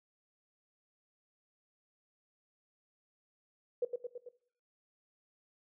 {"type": "tone with echo", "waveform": "sine", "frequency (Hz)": 488, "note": "B4", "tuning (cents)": -21, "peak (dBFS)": -28, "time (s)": [3.82, 3.85], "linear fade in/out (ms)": 5, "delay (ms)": 110, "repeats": 4, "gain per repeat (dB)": -4, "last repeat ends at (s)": 4.29, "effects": ["noise-tail reverb RT60 0.5 s tail -18 dB re dry"]}